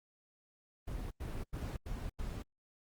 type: noise bursts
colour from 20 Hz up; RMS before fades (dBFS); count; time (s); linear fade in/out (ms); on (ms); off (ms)
brown; -40; 5; 0.87-2.426; 10; 240; 89
effects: Opus 24 kbps